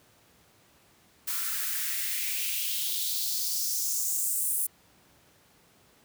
blue noise with high-pass filter sweep, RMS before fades -30 dBFS, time 1.27-4.67 s, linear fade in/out 10 ms, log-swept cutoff 1200 to 10000 Hz, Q 2.9, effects pink hiss -61 dBFS RMS until 6.04 s + high-pass 80 Hz 12 dB/octave

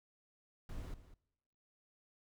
brown noise with echo, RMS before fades -44 dBFS, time 0.69-0.94 s, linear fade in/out 2 ms, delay 200 ms, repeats 1, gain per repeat -14 dB, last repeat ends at 1.14 s, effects noise-tail reverb RT60 1.0 s tail -24 dB re dry

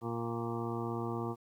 harmonic tone with a mistuned harmonic, 116.54 Hz, A#2, in tune, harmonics 1 / 2 / 3 / 4 / 6 / 7 / 8 / 9 / 10, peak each -39 / -40 / -39 / -43 / -47 / -47 / -46 / -49 / -45 dBFS, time 0.01-1.36 s, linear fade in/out 50 ms, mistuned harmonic 9, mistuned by +31 cents, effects 11-bit

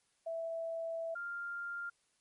sine tone pair in turn, 659.3 / 1397 Hz, E5 / F6, 0 / 0 cents, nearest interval octave + minor second, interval 1300 cents, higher second, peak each -36 / -38 dBFS, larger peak first, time 0.26-1.15 / 1.15-1.9 s, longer first, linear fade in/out 10 ms, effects white hiss -75 dBFS RMS until 2.2 s + MP3 48 kbps

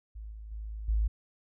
sine tone with level steps, 53.6 Hz, A1, 45 cents flat, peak -39 / -41 / -36 / -24 dBFS, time 0.15-1.08 s, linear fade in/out 10 ms, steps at 0.31 / 0.51 / 0.88 s, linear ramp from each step 10 ms, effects none

